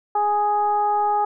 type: tone with frequency modulation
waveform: sine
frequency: 830.6 Hz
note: G#5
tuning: in tune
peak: -17 dBFS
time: 0.15-1.25 s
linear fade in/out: 5 ms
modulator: 416 Hz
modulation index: 0.58
effects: none